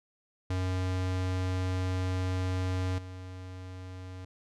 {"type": "tone with level steps", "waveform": "square", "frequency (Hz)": 92.4, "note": "F#2", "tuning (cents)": -2, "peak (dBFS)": [-29, -41], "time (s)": [0.5, 4.25], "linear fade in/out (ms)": 5, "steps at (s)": 2.98, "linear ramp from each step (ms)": 5, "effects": ["low-pass 7000 Hz 12 dB/octave"]}